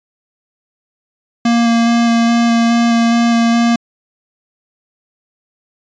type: tone with vibrato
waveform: square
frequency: 233.1 Hz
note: A#3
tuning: in tune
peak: -10 dBFS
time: 1.45-3.76 s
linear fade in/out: 5 ms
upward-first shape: square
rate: 2.4 Hz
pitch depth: 9 cents each way
effects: resampled to 16000 Hz